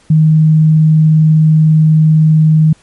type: tone with vibrato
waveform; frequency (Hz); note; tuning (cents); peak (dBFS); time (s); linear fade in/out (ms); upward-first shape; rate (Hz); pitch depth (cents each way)
sine; 156.4; D#3; +9; -4; 0.1-2.73; 5; sine; 20; 17
effects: pink hiss -48 dBFS RMS until 2.82 s + MP3 48 kbps